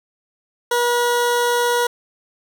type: tone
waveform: 20% pulse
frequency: 481.6 Hz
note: B4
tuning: 44 cents flat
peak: -11 dBFS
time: 0.71-1.87 s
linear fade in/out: 5 ms
effects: none